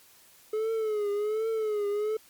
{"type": "tone with vibrato", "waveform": "triangle", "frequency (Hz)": 427.7, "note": "A4", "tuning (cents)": -49, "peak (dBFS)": -24, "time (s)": [0.53, 2.17], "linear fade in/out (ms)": 5, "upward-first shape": "triangle", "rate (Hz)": 1.3, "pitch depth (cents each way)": 97, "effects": ["white hiss -57 dBFS RMS until 2.29 s", "MP3 96 kbps"]}